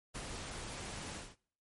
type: noise with ADSR envelope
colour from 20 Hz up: pink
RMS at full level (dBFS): -42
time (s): 0.14-1.36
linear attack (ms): 17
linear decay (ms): 34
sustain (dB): -2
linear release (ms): 210
effects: noise-tail reverb RT60 0.6 s tail -25 dB re dry + MP3 48 kbps